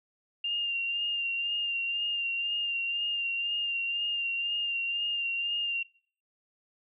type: tone with vibrato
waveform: sine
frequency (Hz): 2794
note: F7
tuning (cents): 0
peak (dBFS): -28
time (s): 0.44-5.83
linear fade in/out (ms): 5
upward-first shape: sine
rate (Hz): 2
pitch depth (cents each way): 28
effects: noise-tail reverb RT60 0.5 s tail -23 dB re dry